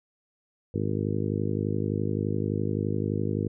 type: harmonic tone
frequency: 51.7 Hz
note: G#1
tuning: 7 cents flat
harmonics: 2 / 3 / 4 / 5 / 6 / 7 / 8 / 9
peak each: -30 / -32 / -33 / -34 / -35 / -35 / -36 / -37 dBFS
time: 0.74-3.48 s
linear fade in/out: 5 ms
effects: none